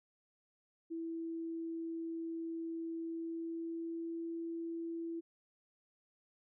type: tone with pitch glide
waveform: sine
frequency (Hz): 329.6 to 332.9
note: E4 to E4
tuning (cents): 0 to +17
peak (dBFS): -38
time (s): 0.9-5.21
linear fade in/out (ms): 20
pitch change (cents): +17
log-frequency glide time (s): 2.96-4.27
effects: none